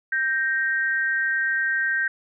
sine tone pair together, 1568 / 1864.7 Hz, G6 / A#6, 0 / 0 cents, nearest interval minor third, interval 300 cents, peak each -22 / -25 dBFS, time 0.12-2.08 s, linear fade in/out 5 ms, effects none

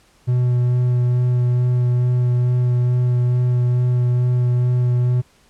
triangle tone with vibrato, 123.47 Hz, B2, in tune, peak -12 dBFS, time 0.27-5.22 s, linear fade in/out 20 ms, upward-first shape sine, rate 2.3 Hz, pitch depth 11 cents each way, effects pink hiss -55 dBFS RMS until 5.49 s + low-pass 10000 Hz 12 dB/octave

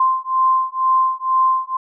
sine beating tone pair, 1043 / 1045.1 Hz, C6 / C6, -6 / -2 cents, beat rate 2.1 Hz, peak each -17 dBFS, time 0-1.77 s, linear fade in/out 5 ms, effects none

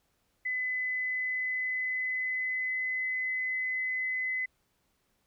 sine tone with pitch glide, 2013 to 2026 Hz, B6 to B6, +33 to +44 cents, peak -29 dBFS, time 0.45-4.46 s, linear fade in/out 10 ms, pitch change +11 cents, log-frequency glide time 0.95-3.06 s, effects pink hiss -74 dBFS RMS until 5.26 s

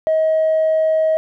triangle tone with tanh clipping, 634 Hz, D#5, 32 cents sharp, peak -13 dBFS, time 0.07-1.17 s, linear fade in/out 0 ms, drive 5 dB, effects none

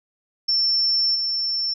sine tone with level steps, 5390 Hz, E8, 38 cents sharp, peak -17 / -21 dBFS, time 0.48-1.74 s, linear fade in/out 10 ms, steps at 1.14 s, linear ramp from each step 20 ms, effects none

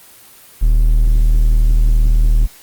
triangle tone, 38.89 Hz, D#1, in tune, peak -6 dBFS, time 0.61-2.47 s, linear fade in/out 20 ms, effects white hiss -42 dBFS RMS until 2.62 s + Opus 24 kbps

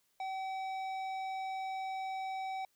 sine tone with tanh clipping, 764 Hz, G5, 45 cents flat, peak -38 dBFS, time 0.2-2.65 s, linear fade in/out 2 ms, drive 12 dB, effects white hiss -75 dBFS RMS until 2.75 s

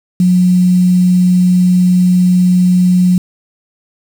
sine tone with quantisation, 180.8 Hz, F#3, 40 cents flat, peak -6 dBFS, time 0.2-3.18 s, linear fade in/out 2 ms, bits 5, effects none

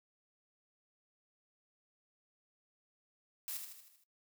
blue noise with echo, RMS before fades -41 dBFS, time 3.48-3.57 s, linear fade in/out 0 ms, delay 78 ms, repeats 6, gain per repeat -5 dB, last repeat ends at 4.038 s, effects noise-tail reverb RT60 0.1 s tail -18 dB re dry

